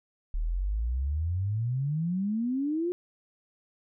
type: exponential sweep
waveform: sine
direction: up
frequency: 36.71 to 362.7 Hz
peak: -26 dBFS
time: 0.34-2.92 s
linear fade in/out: 0 ms
effects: none